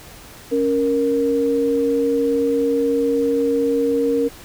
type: tone pair together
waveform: sine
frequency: 277.2 / 467.2 Hz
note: C#4 / A#4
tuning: 0 / +4 cents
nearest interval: major sixth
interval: 904 cents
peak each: -20 / -17 dBFS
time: 0.51-4.29 s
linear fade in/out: 20 ms
effects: pink hiss -41 dBFS RMS until 4.44 s